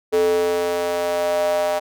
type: tone with high-pass filter sweep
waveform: square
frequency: 87.2 Hz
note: F2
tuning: 2 cents flat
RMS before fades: -20 dBFS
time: 0.12-1.8 s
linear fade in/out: 20 ms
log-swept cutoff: 430 to 660 Hz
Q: 6.4
effects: none